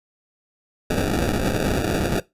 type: noise with sample-and-hold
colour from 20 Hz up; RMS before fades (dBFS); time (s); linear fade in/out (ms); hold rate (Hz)
white; -22; 0.9-2.2; 5; 1050
effects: noise-tail reverb RT60 0.2 s tail -20 dB re dry + resampled to 32000 Hz